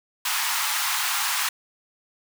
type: high-pass noise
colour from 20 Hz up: pink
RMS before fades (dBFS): -25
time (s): 0.25-1.49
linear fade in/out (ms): 5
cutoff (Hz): 860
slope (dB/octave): 48
effects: none